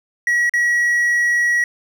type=tone with dropouts; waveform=triangle; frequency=1918 Hz; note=A#6; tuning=49 cents sharp; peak=-12 dBFS; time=0.27-1.64 s; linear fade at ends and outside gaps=2 ms; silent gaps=0.495-0.537 s; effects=none